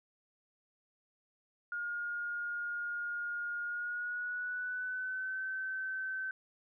sine tone with pitch glide, 1425 to 1536.1 Hz, F6 to G6, +34 to -36 cents, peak -35 dBFS, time 1.72-6.31 s, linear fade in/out 2 ms, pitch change +130 cents, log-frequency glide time 3.64-5.42 s, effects none

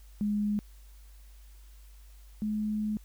sine tone pair in turn, 207.7 / 212.7 Hz, G#3 / G#3, 0 / +42 cents, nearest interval unison, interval 42 cents, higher second, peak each -26 / -28 dBFS, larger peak first, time 0.21-0.59 / 2.42-2.97 s, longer second, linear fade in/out 0 ms, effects added 50 Hz sine -49 dBFS peak until 3.04 s + white hiss -63 dBFS RMS until 3.04 s

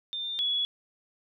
sine tone pair in turn, 3598 / 3381 Hz, A7 / G#7, +38 / +30 cents, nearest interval minor second, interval 108 cents, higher first, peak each -31 / -25 dBFS, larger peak second, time 0.13-0.39 / 0.39-0.65 s, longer neither, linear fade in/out 0 ms, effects none

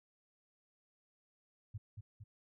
sine tone with echo, 105.4 Hz, G#2, 26 cents sharp, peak -40 dBFS, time 1.74-1.78 s, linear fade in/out 10 ms, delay 230 ms, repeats 2, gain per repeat -4 dB, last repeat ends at 2.24 s, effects none

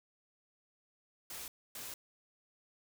white noise bursts at uneven times, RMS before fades -45 dBFS, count 2, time 1.3-1.48 / 1.75-1.94 s, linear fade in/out 2 ms, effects none

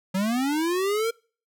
square linear sweep, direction up, 182.2 to 466.2 Hz, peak -23 dBFS, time 0.14-1.11 s, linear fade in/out 10 ms, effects noise-tail reverb RT60 0.4 s tail -25 dB re dry

